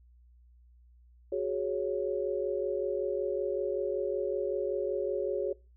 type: chord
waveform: sine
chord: F# suspended second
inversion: none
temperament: equal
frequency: 370 / 415.3 / 554.4 Hz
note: F#4 / G#4 / C#5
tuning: 0 / 0 / 0 cents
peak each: -33 dBFS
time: 1.32-5.53 s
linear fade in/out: 5 ms
effects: noise-tail reverb RT60 0.3 s tail -23 dB re dry + added 60 Hz sine -56 dBFS peak until 5.76 s